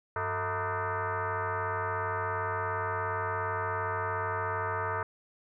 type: tone with frequency modulation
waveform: sine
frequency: 174.61 Hz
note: F3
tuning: in tune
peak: -29 dBFS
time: 0.16-5.03 s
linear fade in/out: 2 ms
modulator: 272 Hz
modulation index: 5.4
effects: none